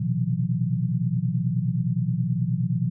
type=tone cluster; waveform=sine; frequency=119.4 / 128.9 / 161.5 / 179.2 Hz; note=A#2 / C3 / E3 / F3; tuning=+42 / -26 / -35 / +45 cents; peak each=-27 dBFS; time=0-2.9 s; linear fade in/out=10 ms; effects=none